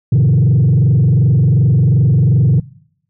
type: tone with frequency modulation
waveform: sine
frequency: 130.81 Hz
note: C3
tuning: in tune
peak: -5 dBFS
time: 0.12-2.6 s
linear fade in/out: 5 ms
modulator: 22.7 Hz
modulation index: 1.3
effects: noise-tail reverb RT60 0.7 s tail -23 dB re dry + tanh soft clip ceiling -6 dBFS